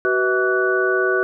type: tone cluster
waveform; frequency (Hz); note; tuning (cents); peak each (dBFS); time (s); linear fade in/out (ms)
sine; 377.1 / 492.6 / 644 / 1145 / 1482; F#4 / B4 / E5 / D6 / F#6; +33 / -5 / -41 / -44 / +2; -19 / -25 / -26 / -27 / -20; 0.05-1.23; 0
effects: none